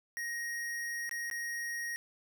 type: tone with dropouts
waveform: square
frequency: 1877 Hz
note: A#6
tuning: 11 cents sharp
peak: -36 dBFS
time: 0.17-1.96 s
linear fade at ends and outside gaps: 0 ms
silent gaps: 1.093-1.112 / 1.3-1.312 s
effects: none